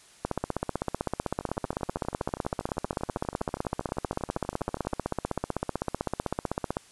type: two click trains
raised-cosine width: 1 ms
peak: -13 / -24 dBFS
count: 104 / 45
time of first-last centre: 0.25-6.769 / 1.41-4.93 s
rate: 15.8 / 12.5 Hz
effects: white hiss -55 dBFS RMS until 6.91 s + resampled to 24000 Hz